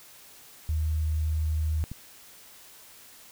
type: tone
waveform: sine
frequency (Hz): 78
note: D#2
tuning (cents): +5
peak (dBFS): -24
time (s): 0.69-1.84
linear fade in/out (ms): 0
type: click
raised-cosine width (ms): 5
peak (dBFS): -24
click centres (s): 1.916
effects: white hiss -51 dBFS RMS until 3.31 s